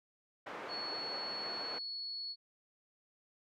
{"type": "band-pass noise", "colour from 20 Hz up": "pink", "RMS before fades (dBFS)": -45, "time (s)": [0.46, 1.79], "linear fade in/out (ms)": 10, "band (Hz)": [430, 1800], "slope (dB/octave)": 12}
{"type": "tone", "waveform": "sine", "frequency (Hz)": 4384, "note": "C#8", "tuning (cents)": -20, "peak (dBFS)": -39, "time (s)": [0.68, 2.36], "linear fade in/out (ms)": 50}
{"effects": []}